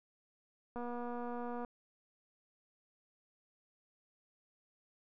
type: click train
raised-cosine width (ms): 1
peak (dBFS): -30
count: 215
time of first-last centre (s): 0.76-1.648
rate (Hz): 241
effects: none